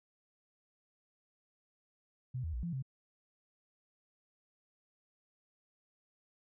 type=tone with pitch steps; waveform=sine; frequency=127.1 / 80.5 / 59.5 / 171.2 / 132.6 Hz; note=C3 / E2 / A#1 / F3 / C3; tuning=-50 / -41 / +36 / -34 / +23 cents; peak=-35 dBFS; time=2.34-2.825 s; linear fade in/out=10 ms; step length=97 ms; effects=none